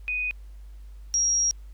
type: tone pair in turn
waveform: sine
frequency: 2489 / 5646 Hz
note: D#7 / F8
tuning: 0 / +18 cents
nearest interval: octave + major second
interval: 1418 cents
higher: second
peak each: -25 / -20 dBFS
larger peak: second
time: 0.08-0.31 / 1.14-1.51 s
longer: second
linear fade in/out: 0 ms
effects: added 50 Hz sine -40 dBFS peak until 1.73 s + pink hiss -64 dBFS RMS until 1.73 s